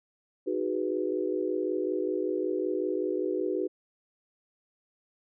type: chord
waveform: sine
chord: G# minor seventh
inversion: second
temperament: equal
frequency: 311.1 / 370 / 415.3 / 493.9 Hz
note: D#4 / F#4 / G#4 / B4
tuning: 0 / 0 / 0 / 0 cents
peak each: -33 / -30 / -34 / -34 dBFS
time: 0.46-3.68 s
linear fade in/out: 20 ms
effects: none